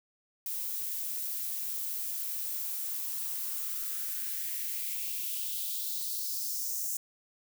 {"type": "noise with high-pass filter sweep", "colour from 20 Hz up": "violet", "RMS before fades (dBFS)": -35, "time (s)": [0.46, 6.97], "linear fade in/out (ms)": 2, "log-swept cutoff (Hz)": [220, 6700], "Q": 3, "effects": []}